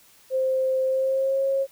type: tone with pitch glide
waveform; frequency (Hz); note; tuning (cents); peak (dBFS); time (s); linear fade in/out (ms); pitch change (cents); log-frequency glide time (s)
sine; 523.3 to 542.7; C5 to C#5; 0 to -37; -20; 0.3-1.67; 50; +63; 0.85-1.43
effects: white hiss -55 dBFS RMS until 1.71 s